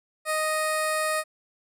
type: tone with notch filter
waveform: 10% pulse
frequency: 622.3 Hz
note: D#5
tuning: in tune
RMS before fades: -26 dBFS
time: 0.25-1.24 s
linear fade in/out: 50 ms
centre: 3200 Hz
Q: 1.1
effects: resampled to 32000 Hz